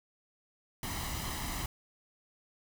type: noise with comb filter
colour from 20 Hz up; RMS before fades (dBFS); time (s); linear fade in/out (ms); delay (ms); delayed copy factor
pink; -37; 0.83-1.66; 2; 1; +0.6
effects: none